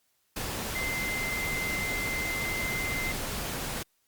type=tone in noise; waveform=sine; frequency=2076 Hz; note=C7; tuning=14 cents flat; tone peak=-31 dBFS; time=0.75-3.12 s; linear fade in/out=5 ms; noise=pink; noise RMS=-34 dBFS; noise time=0.36-3.83 s; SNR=0 dB; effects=white hiss -72 dBFS RMS until 4.07 s + Opus 48 kbps